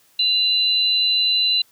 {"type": "tone pair together", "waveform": "sine", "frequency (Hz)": [2794, 4006], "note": ["F7", "B7"], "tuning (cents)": [0, 24], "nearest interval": "tritone", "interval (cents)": 624, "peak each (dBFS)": [-23, -16], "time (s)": [0.19, 1.62], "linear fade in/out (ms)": 5, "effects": ["white hiss -57 dBFS RMS until 1.71 s"]}